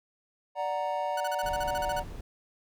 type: chord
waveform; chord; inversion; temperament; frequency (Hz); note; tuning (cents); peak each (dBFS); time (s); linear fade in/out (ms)
triangle; D augmented; none; equal; 587.3 / 740 / 932.3; D5 / F#5 / A#5; 0 / 0 / 0; -31; 0.55-2.04; 50
type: tone bursts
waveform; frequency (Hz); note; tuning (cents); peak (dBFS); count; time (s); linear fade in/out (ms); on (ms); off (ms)
sawtooth; 1482; F#6; +2; -31; 12; 1.17-1.997; 5; 35; 37
type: noise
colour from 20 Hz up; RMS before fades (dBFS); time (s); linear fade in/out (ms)
brown; -40; 1.43-2.21; 5
effects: none